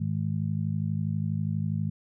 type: harmonic tone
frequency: 52.3 Hz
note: G#1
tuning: 13 cents sharp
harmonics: 2 / 3 / 4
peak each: -30 / -29 / -33 dBFS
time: 0-1.9 s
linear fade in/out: 10 ms
effects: none